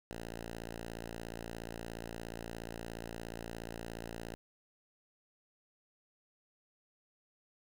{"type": "tone", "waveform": "5% pulse", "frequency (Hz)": 57, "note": "A#1", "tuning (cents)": -38, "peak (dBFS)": -31, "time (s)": [0.11, 4.35], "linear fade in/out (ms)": 0, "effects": []}